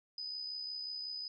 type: tone with amplitude modulation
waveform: sine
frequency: 4995 Hz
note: D#8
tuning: 6 cents sharp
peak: -37 dBFS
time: 0.18-1.28 s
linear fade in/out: 2 ms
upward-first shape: sine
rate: 65.5 Hz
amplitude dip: 45%
effects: none